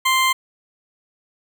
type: tone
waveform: 20% pulse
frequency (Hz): 1046.5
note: C6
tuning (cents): 0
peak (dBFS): -10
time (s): 0.05-0.33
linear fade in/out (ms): 10
effects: none